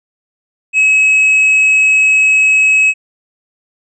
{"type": "tone", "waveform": "triangle", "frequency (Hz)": 2565, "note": "E7", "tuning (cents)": -48, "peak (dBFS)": -5, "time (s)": [0.73, 2.94], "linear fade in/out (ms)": 50, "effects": ["resampled to 24000 Hz"]}